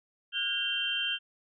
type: tone cluster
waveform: sine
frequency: 1441 / 1617 / 2753 / 3137 Hz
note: F#6 / G#6 / F7 / G7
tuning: -46 / -47 / -25 / +1 cents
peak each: -39 / -39 / -34 / -30 dBFS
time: 0.32-1.19 s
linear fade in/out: 50 ms
effects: none